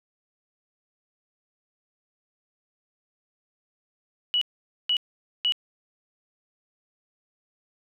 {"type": "tone bursts", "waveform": "sine", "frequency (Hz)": 2935, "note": "F#7", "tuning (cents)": -15, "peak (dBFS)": -20, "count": 3, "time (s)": [4.34, 5.522], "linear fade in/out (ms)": 0, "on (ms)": 74, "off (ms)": 480, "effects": []}